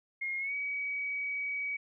sine tone with pitch glide, 2142 to 2268 Hz, C7 to C#7, +40 to +39 cents, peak -32 dBFS, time 0.21-1.77 s, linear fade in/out 10 ms, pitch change +99 cents, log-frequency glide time 0.39-0.54 s, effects none

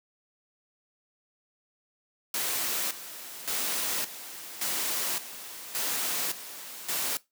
white noise with tremolo, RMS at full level -30 dBFS, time 2.34-7.17 s, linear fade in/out 2 ms, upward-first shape square, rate 0.88 Hz, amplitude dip 75%, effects noise-tail reverb RT60 0.2 s tail -20 dB re dry + high-pass 200 Hz 12 dB/octave

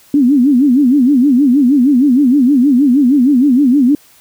sine tone with vibrato, 266.2 Hz, C4, 30 cents sharp, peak -6 dBFS, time 0.14-3.95 s, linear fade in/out 2 ms, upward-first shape sine, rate 6.4 Hz, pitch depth 190 cents each way, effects white hiss -46 dBFS RMS until 4.2 s

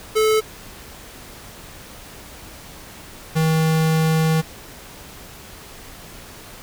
square tone pair in turn, 434.4 / 159.55 Hz, A4 / D#3, -22 / +44 cents, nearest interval octave + perfect fourth, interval 1734 cents, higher first, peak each -15 / -16 dBFS, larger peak first, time 0.15-0.41 / 3.35-4.42 s, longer second, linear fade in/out 20 ms, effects pink hiss -40 dBFS RMS until 6.62 s

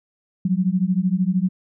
sine beating tone pair, 178.3 / 191.3 Hz, F3 / G3, +36 / -42 cents, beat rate 13 Hz, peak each -20 dBFS, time 0.45-1.49 s, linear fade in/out 5 ms, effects none

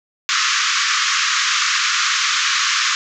pink band-pass noise, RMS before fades -18 dBFS, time 0.29-2.95 s, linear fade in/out 0 ms, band 1100 to 7100 Hz, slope 96 dB/octave, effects none

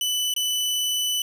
sawtooth tone with dropouts, 2987 Hz, F#7, 16 cents sharp, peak -19 dBFS, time 0.01-1.22 s, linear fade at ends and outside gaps 2 ms, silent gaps 0.339-0.363 s, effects none

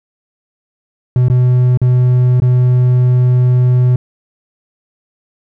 triangle tone with dropouts, 125.1 Hz, B2, 23 cents sharp, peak -5 dBFS, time 1.16-3.96 s, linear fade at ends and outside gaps 2 ms, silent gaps 1.284-1.299 / 1.774-1.816 / 2.401-2.42 s, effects none

